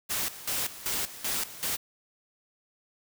white noise with tremolo, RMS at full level -30 dBFS, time 0.09-1.77 s, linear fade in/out 20 ms, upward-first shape square, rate 2.6 Hz, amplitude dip 80%, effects none

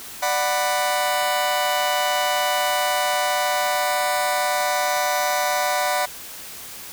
sawtooth chord, B minor, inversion first, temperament just, 592.7 / 740.8 / 987.8 Hz, D5 / F#5 / B5, +16 / +2 / 0 cents, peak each -21 / -19 / -21 dBFS, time 0.22-6.06 s, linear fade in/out 10 ms, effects white hiss -37 dBFS RMS until 6.92 s

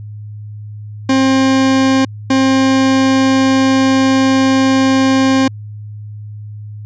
40% pulse tone bursts at uneven times, 265.7 Hz, C4, 27 cents sharp, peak -8 dBFS, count 2, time 1.09-2.05 / 2.3-5.48 s, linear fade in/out 5 ms, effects added 105 Hz sine -26 dBFS peak until 6.85 s + resampled to 16000 Hz

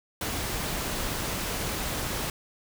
pink noise, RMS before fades -31 dBFS, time 0.21-2.3 s, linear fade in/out 2 ms, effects none

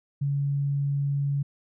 sine tone, 141.1 Hz, C#3, 31 cents sharp, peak -23 dBFS, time 0.21-1.43 s, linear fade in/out 10 ms, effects none

